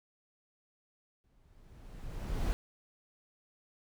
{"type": "noise with exponential growth", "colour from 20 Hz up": "brown", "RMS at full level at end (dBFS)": -29, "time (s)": [1.24, 2.53], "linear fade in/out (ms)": 0, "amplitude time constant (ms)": 280, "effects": []}